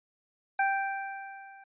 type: tone with level ramp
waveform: 25% pulse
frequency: 784 Hz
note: G5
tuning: in tune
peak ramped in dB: -19 to -46 dBFS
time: 0.59-1.64 s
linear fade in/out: 5 ms
effects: resampled to 8000 Hz